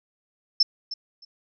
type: tone with echo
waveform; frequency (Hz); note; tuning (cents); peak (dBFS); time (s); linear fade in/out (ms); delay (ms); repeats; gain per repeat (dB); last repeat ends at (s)
sine; 5300; E8; +9; -14; 0.6-0.63; 5; 310; 2; -15; 1.25
effects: none